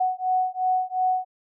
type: beating tone pair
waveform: sine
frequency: 740 / 742.8 Hz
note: F#5 / F#5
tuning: 0 / +7 cents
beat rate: 2.8 Hz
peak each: -24 dBFS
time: 0-1.25 s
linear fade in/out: 10 ms
effects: none